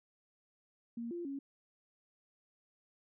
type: tone with pitch steps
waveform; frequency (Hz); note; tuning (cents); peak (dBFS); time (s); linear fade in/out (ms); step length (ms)
sine; 233.8 / 346 / 276.7; A#3 / F4 / C#4; +5 / -16 / -3; -38; 0.97-1.39; 5; 140
effects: none